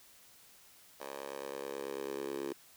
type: tone with high-pass filter sweep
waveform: 10% pulse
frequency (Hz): 69.2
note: C#2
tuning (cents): -2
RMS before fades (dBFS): -41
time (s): 1-2.53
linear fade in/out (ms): 5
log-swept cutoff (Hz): 620 to 360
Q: 3.4
effects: white hiss -60 dBFS RMS until 2.76 s